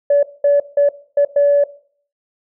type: tone bursts at uneven times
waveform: sine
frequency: 573 Hz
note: D5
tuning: 43 cents flat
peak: -8 dBFS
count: 5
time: 0.1-0.23 / 0.44-0.6 / 0.77-0.89 / 1.17-1.25 / 1.36-1.64 s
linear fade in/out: 5 ms
effects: noise-tail reverb RT60 0.5 s tail -18 dB re dry + tanh soft clip ceiling -5 dBFS